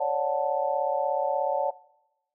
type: chord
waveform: sine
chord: D major seventh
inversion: third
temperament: just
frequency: 550.6 / 587.3 / 734.2 / 881 Hz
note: C#5 / D5 / F#5 / A5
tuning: -12 / 0 / -14 / +2 cents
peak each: -29 dBFS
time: 0-1.71 s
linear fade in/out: 10 ms
effects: noise-tail reverb RT60 0.9 s tail -21 dB re dry